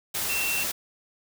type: tone in noise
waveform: sine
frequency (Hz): 2700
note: E7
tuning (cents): +41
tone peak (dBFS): -27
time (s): 0.29-0.64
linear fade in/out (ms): 10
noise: white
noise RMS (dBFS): -29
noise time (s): 0.14-0.72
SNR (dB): -1
effects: none